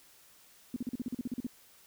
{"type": "tone bursts", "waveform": "sine", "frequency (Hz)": 246.1, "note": "B3", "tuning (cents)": -6, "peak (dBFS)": -31, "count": 12, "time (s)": [0.74, 1.467], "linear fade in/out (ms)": 2, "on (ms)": 23, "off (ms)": 41, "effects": ["white hiss -60 dBFS RMS until 1.86 s"]}